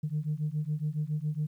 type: beating tone pair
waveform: sine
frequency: 148.2 / 155.4 Hz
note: D3 / D#3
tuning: +16 / -2 cents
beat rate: 7.2 Hz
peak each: -31 dBFS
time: 0.03-1.47 s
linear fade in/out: 10 ms
effects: tanh soft clip ceiling -23 dBFS + 11-bit